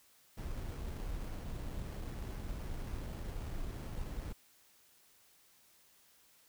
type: noise with sample-and-hold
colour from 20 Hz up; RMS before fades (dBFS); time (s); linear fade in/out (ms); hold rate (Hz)
brown; -41; 0.37-4.33; 10; 3675
effects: white hiss -66 dBFS RMS until 6.48 s